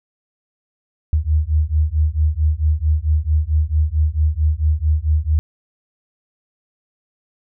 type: beating tone pair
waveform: sine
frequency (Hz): 74.9 / 79.4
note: D2 / D#2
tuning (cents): +35 / +36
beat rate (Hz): 4.5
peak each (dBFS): -17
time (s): 1.13-5.39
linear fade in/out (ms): 0
effects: none